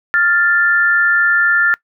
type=tone pair together; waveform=sine; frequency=1400 / 1763.9 Hz; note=F6 / A6; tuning=+4 / +4 cents; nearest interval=major third; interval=400 cents; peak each=-13 dBFS; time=0.14-1.74 s; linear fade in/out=0 ms; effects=noise-tail reverb RT60 0.1 s tail -22 dB re dry